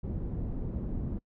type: low-pass noise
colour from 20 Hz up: pink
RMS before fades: -34 dBFS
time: 0.03-1.19 s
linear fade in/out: 10 ms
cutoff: 260 Hz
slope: 12 dB/octave
effects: noise-tail reverb RT60 0.1 s tail -26 dB re dry